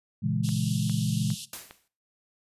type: chord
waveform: sine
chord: A# half-diminished seventh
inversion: none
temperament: equal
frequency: 116.54 / 138.59 / 164.81 / 207.7 Hz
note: A#2 / C#3 / E3 / G#3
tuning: 0 / 0 / 0 / 0 cents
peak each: -30 dBFS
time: 0.22-1.35 s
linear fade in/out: 20 ms
type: band-pass noise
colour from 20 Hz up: pink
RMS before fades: -40 dBFS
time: 0.43-1.46 s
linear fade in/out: 20 ms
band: 2800 to 12000 Hz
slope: 96 dB/octave
type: click train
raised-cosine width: 0.3 ms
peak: -27 dBFS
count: 4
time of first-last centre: 0.49-1.71 s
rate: 2.46 Hz
type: noise with exponential decay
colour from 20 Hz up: white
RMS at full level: -35 dBFS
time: 1.53-1.88 s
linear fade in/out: 2 ms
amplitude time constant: 74 ms
effects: noise-tail reverb RT60 0.4 s tail -18 dB re dry + resampled to 32000 Hz